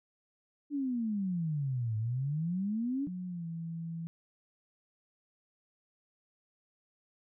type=exponential two-way sweep; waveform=sine; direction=down then up; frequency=296.8 to 106.8 to 296.8 Hz; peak=-30 dBFS; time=0.7-3.09 s; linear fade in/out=50 ms; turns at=1.97 s
type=tone with pitch glide; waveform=sine; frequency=181.6 to 165.57 Hz; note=F#3 to E3; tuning=-32 to +8 cents; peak=-36 dBFS; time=3.07-4.07 s; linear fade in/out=0 ms; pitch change=-160 cents; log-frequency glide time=3.27-3.46 s
effects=none